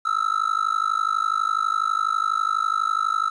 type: tone with amplitude modulation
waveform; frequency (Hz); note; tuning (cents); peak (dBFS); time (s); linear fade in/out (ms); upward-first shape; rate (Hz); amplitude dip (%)
triangle; 1313; E6; -7; -14; 0.05-3.3; 10; sine; 52.1; 100
effects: resampled to 22050 Hz + 9-bit